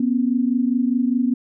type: tone pair together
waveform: sine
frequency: 242.3 / 267.2 Hz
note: B3 / C4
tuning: -33 / +36 cents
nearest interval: major second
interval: 169 cents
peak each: -18 / -21 dBFS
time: 0-1.34 s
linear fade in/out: 5 ms
effects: none